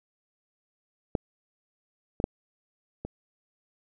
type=clicks; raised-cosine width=2 ms; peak=-11 / -17 / -10 / -21 dBFS; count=4; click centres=1.152 / 2.201 / 2.241 / 3.05 s; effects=none